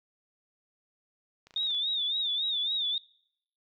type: clicks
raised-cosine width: 0.2 ms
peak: -35 dBFS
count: 8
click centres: 1.47 / 1.508 / 1.54 / 1.576 / 1.631 / 1.669 / 1.706 / 1.747 s
type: tone with vibrato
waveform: sine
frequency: 3626 Hz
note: A#7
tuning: 49 cents flat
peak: -27 dBFS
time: 1.56-2.98 s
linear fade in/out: 2 ms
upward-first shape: sine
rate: 3.6 Hz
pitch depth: 100 cents each way
effects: noise-tail reverb RT60 0.7 s tail -24 dB re dry